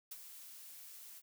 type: noise with ADSR envelope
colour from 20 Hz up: blue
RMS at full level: -45 dBFS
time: 0.11-1.22 s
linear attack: 7 ms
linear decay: 38 ms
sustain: -8 dB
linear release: 43 ms
effects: none